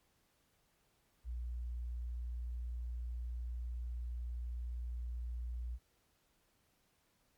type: tone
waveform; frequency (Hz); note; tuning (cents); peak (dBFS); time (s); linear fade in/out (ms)
sine; 59.8; A#1; +45; -38; 1.24-5.79; 50
effects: pink hiss -75 dBFS RMS until 7.37 s + MP3 96 kbps